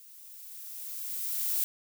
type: noise with level ramp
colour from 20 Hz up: violet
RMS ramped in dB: -53 to -28 dBFS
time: 0-1.64 s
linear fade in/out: 0 ms
effects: none